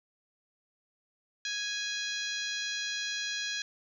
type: harmonic tone with a mistuned harmonic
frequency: 830.6 Hz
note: G#5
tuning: in tune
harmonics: 2 / 3 / 4 / 5 / 6 / 7 / 8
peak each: -37 / -41 / -39 / -38 / -45 / -43 / -45 dBFS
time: 1.45-3.62 s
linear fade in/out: 2 ms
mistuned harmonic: 5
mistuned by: -32 cents
effects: 11-bit